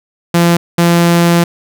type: tone bursts at uneven times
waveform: sawtooth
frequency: 171.1 Hz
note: F3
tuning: 35 cents flat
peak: -3 dBFS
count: 2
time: 0.34-0.57 / 0.78-1.44 s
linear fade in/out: 5 ms
effects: none